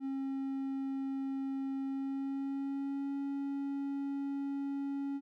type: tone with pitch glide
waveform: triangle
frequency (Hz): 270.3 to 278.4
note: C#4 to C#4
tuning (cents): -44 to +8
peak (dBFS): -32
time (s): 0-5.21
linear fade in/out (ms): 50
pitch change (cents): +52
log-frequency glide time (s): 1.84-3.15
effects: none